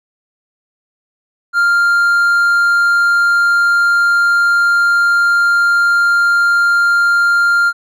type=tone; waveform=triangle; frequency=1396.9 Hz; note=F6; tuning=in tune; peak=-7 dBFS; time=1.53-7.73 s; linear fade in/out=50 ms; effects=none